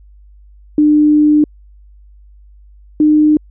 sine tone pair in turn, 300 / 303.8 Hz, D4 / D#4, +37 / -41 cents, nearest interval unison, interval 22 cents, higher second, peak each -6 dBFS, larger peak neither, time 0.78-1.44 / 3-3.37 s, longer first, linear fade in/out 2 ms, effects added 50 Hz sine -39 dBFS peak until 3.5 s

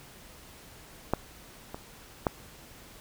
clicks, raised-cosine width 1 ms, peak -10 / -23 / -10 dBFS, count 3, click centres 1.136 / 1.745 / 2.268 s, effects pink hiss -51 dBFS RMS until 3 s

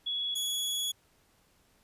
sine / sawtooth tone pair in turn, 3369 / 3369 Hz, G#7 / G#7, +24 / +24 cents, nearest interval unison, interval 0 cents, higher neither, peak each -30 / -27 dBFS, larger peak second, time 0.06-0.35 / 0.35-0.92 s, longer second, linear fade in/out 10 ms, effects pink hiss -67 dBFS RMS until 1.83 s + resampled to 32000 Hz

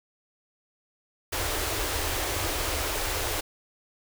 pink band-stop noise, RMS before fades -29 dBFS, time 1.32-3.41 s, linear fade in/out 10 ms, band 110 to 290 Hz, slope 48 dB/octave, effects none

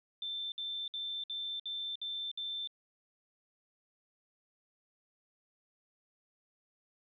sine tone bursts, 3553 Hz, A7, 16 cents sharp, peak -36 dBFS, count 7, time 0.22-2.674 s, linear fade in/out 2 ms, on 300 ms, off 59 ms, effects none

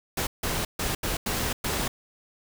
pink noise bursts at uneven times, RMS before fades -28 dBFS, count 6, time 0.17-0.27 / 0.43-0.65 / 0.79-0.95 / 1.03-1.17 / 1.26-1.53 / 1.64-1.88 s, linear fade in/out 5 ms, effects none

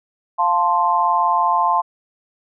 sine chord, F major, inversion none, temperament equal, 698.5 / 880 / 1046.5 Hz, F5 / A5 / C6, 0 / 0 / 0 cents, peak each -21 / -18 / -17 dBFS, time 0.38-1.82 s, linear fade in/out 20 ms, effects none

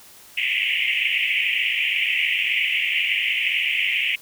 white band-pass noise, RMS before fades -22 dBFS, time 0.37-4.16 s, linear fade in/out 10 ms, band 2000 to 3000 Hz, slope 96 dB/octave, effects white hiss -47 dBFS RMS until 4.21 s

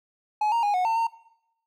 triangle tone with pitch steps, 847 / 930 / 823 / 732 / 900 / 915 Hz, G#5 / A#5 / G#5 / F#5 / A5 / A#5, +34 / -4 / -16 / -19 / +39 / -32 cents, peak -19 dBFS, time 0.41-1.07 s, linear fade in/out 5 ms, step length 110 ms, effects noise-tail reverb RT60 0.8 s tail -20 dB re dry

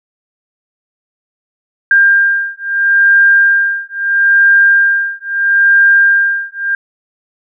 sine beating tone pair, 1598 / 1598.76 Hz, G6 / G6, +33 / +34 cents, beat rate 0.76 Hz, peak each -10 dBFS, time 1.91-6.75 s, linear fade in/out 2 ms, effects none

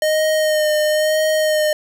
square tone with vibrato, 616 Hz, D#5, 17 cents flat, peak -15 dBFS, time 0.02-1.73 s, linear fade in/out 2 ms, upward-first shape sine, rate 1 Hz, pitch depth 23 cents each way, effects none

